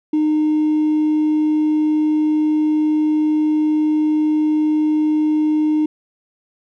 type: tone with hard clipping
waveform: triangle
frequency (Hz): 306.3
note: D#4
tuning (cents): -27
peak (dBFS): -13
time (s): 0.13-5.86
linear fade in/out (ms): 5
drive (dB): 2
effects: none